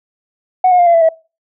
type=tone with pitch steps; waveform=sine; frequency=740 / 720.6 / 701.7 / 683.3 / 665.4 / 647.9 Hz; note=F#5 / F#5 / F5 / F5 / E5 / E5; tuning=0 / -46 / +8 / -38 / +16 / -30 cents; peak=-5 dBFS; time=0.64-1.09 s; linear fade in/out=5 ms; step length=75 ms; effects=noise-tail reverb RT60 0.3 s tail -23 dB re dry + tanh soft clip ceiling -3 dBFS